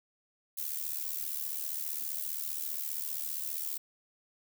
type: noise with amplitude modulation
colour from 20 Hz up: violet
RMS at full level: -33 dBFS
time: 0.57-3.78 s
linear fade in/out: 10 ms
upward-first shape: sine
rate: 75.1 Hz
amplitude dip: 75%
effects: none